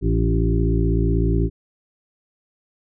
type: harmonic tone with a mistuned harmonic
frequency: 56.1 Hz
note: A1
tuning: 34 cents sharp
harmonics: 1 / 2 / 3 / 5 / 6 / 7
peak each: -19 / -22 / -24 / -26 / -27 / -27 dBFS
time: 0.01-1.5 s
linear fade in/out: 50 ms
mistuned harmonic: 6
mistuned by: +26 cents
effects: none